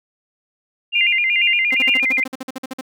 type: tone with tremolo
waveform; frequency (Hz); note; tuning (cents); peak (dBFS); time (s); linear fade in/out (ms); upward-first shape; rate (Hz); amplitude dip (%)
sine; 2794; F7; 0; -15; 0.92-2.01; 20; triangle; 2.3; 95
type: tone with vibrato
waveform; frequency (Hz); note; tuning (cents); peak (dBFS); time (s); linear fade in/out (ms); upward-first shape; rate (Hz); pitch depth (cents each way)
sine; 2242; C#7; +19; -15; 0.95-2.24; 5; square; 8.6; 130
type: tone bursts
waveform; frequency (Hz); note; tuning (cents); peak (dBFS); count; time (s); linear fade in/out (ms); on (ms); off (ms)
sawtooth; 261.4; C4; -1; -21; 15; 1.72-2.811; 5; 27; 49
effects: none